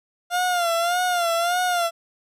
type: tone with vibrato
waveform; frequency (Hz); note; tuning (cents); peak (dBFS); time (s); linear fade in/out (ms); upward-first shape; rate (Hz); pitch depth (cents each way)
30% pulse; 698.5; F5; 0; -17; 0.3-1.91; 50; sine; 1.7; 74
effects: resampled to 32000 Hz